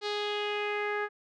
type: tone with low-pass filter sweep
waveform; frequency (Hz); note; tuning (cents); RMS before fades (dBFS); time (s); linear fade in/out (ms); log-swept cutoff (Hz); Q
sawtooth; 415.3; G#4; 0; -32; 0.01-1.09; 50; 4300 to 1700; 3.3
effects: none